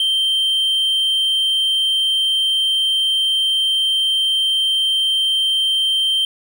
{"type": "tone", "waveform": "triangle", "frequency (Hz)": 3136, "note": "G7", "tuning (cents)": 0, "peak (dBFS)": -13, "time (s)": [0, 6.25], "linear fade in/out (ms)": 2, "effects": []}